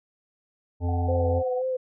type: harmonic tone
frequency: 87 Hz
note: F2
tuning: 6 cents flat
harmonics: 1 / 3 / 5 / 7 / 9 / 10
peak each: -23 / -33 / -37 / -40 / -42 / -43 dBFS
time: 0.8-1.43 s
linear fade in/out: 50 ms
type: tone with tremolo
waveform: sine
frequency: 742 Hz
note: F#5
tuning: 5 cents sharp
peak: -29 dBFS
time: 0.88-1.62 s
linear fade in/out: 10 ms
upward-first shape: triangle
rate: 19 Hz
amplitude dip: 75%
type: tone with vibrato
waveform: sine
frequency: 511 Hz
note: C5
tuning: 41 cents flat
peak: -24 dBFS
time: 1.08-1.77 s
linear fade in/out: 10 ms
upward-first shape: sine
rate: 3.8 Hz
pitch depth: 29 cents each way
effects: none